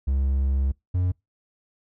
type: tone pair in turn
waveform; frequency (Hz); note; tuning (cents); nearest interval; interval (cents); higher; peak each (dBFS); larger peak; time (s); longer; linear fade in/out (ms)
triangle; 67.6 / 90.57; C#2 / F#2; -43 / -36; perfect fourth; 507; second; -18; neither; 0.07-0.72 / 0.94-1.12; first; 10
effects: noise-tail reverb RT60 0.2 s tail -26 dB re dry